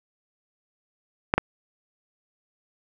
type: clicks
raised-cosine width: 0.5 ms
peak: -4 dBFS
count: 2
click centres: 1.339 / 1.38 s
effects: none